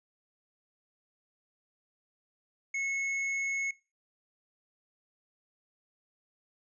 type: tone with hard clipping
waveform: sine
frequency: 2188 Hz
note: C#7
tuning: 23 cents flat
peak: -32 dBFS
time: 2.74-3.71 s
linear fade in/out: 5 ms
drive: 6 dB
effects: noise-tail reverb RT60 0.3 s tail -20 dB re dry + resampled to 22050 Hz